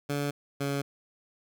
15% pulse tone pair in turn, 143.6 / 140.48 Hz, D3 / C#3, -39 / +23 cents, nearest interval unison, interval 38 cents, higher first, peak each -22 dBFS, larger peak neither, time 0.09-0.31 / 0.6-0.82 s, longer neither, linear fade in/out 10 ms, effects none

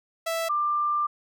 sawtooth / sine tone pair in turn, 659.3 / 1188 Hz, E5 / D6, 0 / +20 cents, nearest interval minor seventh, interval 1020 cents, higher second, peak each -22 dBFS, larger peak neither, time 0.26-0.49 / 0.49-1.07 s, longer second, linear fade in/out 10 ms, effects none

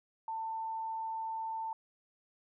sine tone, 893 Hz, A5, 25 cents sharp, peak -35 dBFS, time 0.28-1.73 s, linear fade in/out 2 ms, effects none

